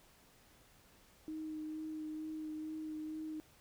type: tone with vibrato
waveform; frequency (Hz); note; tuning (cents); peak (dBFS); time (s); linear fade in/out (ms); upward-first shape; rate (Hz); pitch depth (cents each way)
sine; 311.1; D#4; 0; -40; 1.28-3.4; 0; sine; 2.2; 14
effects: pink hiss -65 dBFS RMS until 3.6 s